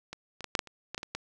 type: clicks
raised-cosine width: 0.2 ms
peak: -22 / -24 / -19 / -8 / -10 / -30 / -19 / -17 / -21 / -16 dBFS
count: 10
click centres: 0.13 / 0.407 / 0.443 / 0.552 / 0.592 / 0.673 / 0.946 / 0.979 / 1.031 / 1.15 s
effects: none